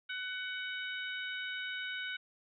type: harmonic tone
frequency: 748 Hz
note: F#5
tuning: 19 cents sharp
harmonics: 2 / 3 / 4 / 5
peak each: -39 / -44 / -44 / -46 dBFS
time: 0.09-2.17 s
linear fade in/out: 10 ms
effects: none